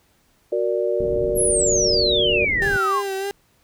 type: chord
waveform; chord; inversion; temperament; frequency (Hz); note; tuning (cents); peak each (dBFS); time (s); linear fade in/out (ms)
sine; Gb augmented; none; equal; 370 / 466.2 / 587.3; Gb4 / Bb4 / D5; 0 / 0 / 0; -23; 0.52-2.45; 5
type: low-pass noise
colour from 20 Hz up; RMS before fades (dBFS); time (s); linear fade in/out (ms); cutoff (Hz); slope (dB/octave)
pink; -30; 1-2.77; 5; 480; 24
type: exponential sweep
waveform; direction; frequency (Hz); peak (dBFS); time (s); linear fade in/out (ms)
sine; down; 11690 to 997; -18; 1.35-3.03; 50
type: tone with vibrato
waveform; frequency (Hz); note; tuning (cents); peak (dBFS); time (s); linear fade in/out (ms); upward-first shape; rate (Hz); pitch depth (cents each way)
35% pulse; 392.6; G4; +3; -22; 2.62-3.31; 0; sine; 3.3; 40
effects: pink hiss -61 dBFS RMS until 3.63 s